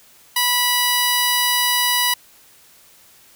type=tone with notch filter; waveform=5% pulse; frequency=980 Hz; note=B5; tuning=14 cents flat; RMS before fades=-18 dBFS; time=0.36-2.14 s; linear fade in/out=5 ms; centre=7100 Hz; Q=1.3; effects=white hiss -50 dBFS RMS until 3.35 s